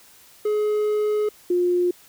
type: tone pair in turn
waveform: triangle / sine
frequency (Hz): 422.4 / 355.2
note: G#4 / F4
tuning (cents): +29 / +29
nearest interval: minor third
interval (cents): 300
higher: first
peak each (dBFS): -17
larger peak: neither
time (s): 0.45-1.29 / 1.5-1.91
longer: first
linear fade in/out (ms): 5
effects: white hiss -51 dBFS RMS until 2.08 s